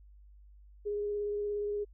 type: tone with vibrato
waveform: sine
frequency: 412.8 Hz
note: G#4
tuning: 10 cents flat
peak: -31 dBFS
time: 0.85-1.85 s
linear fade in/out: 20 ms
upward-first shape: square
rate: 17 Hz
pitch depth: 10 cents each way
effects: added 50 Hz sine -53 dBFS peak until 1.93 s